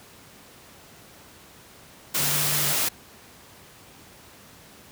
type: tone in noise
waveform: sine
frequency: 146.83 Hz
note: D3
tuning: in tune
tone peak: -32 dBFS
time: 2.19-2.73 s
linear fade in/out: 10 ms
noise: white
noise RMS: -24 dBFS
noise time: 2.14-2.89 s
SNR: -11 dB
effects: pink hiss -49 dBFS RMS until 4.91 s + high-pass 80 Hz 12 dB/octave